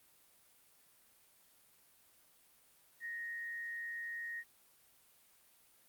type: tone with frequency modulation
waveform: sine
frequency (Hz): 1864.7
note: A#6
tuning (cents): 0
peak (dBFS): -40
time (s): 3-4.44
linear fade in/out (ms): 50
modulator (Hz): 109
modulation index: 0.33
effects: white hiss -67 dBFS RMS until 5.88 s + Opus 32 kbps